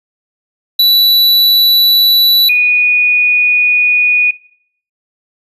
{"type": "tone pair in turn", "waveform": ["square", "sine"], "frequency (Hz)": [3951, 2465], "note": ["B7", "D#7"], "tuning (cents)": [0, -17], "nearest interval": "minor sixth", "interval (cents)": 817, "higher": "first", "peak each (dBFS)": -6, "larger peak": "neither", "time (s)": [[0.79, 2.49], [2.49, 4.31]], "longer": "second", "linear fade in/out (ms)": 5, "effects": ["noise-tail reverb RT60 0.6 s tail -20 dB re dry", "resampled to 32000 Hz"]}